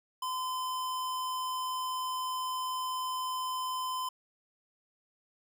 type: tone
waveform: square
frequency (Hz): 1023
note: C6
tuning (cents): -39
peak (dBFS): -33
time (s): 0.22-4.09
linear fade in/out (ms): 5
effects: none